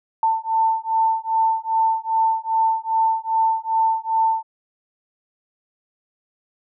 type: beating tone pair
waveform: sine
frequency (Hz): 892 / 894.5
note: A5 / A5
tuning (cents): +23 / +28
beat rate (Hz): 2.5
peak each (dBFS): -20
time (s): 0.23-4.43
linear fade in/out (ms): 2
effects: none